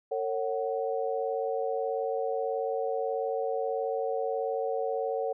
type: tone cluster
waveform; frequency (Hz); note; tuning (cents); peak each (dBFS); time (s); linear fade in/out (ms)
sine; 453.6 / 552 / 747; A#4 / C#5 / F#5; -47 / -7 / +16; -31 / -32 / -34; 0.11-5.33; 10
effects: none

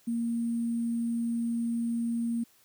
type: tone with sample-and-hold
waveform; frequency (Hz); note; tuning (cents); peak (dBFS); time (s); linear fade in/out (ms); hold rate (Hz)
sine; 233.1; A#3; 0; -27; 0.07-2.44; 10; 8820
effects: white hiss -63 dBFS RMS until 2.64 s

